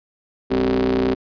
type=ring-modulated tone; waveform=35% pulse; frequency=61.74 Hz; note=B1; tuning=in tune; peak=-12 dBFS; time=0.5-1.15 s; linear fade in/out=20 ms; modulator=324 Hz; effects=resampled to 11025 Hz